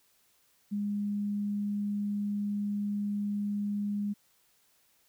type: tone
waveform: sine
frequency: 204.8 Hz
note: G#3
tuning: 24 cents flat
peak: -29 dBFS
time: 0.71-4.14 s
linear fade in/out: 20 ms
effects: white hiss -68 dBFS RMS until 5.08 s